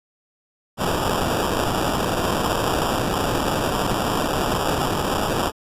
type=noise with sample-and-hold; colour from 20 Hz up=white; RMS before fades=-22 dBFS; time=0.77-5.52 s; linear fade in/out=50 ms; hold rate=2100 Hz; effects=resampled to 32000 Hz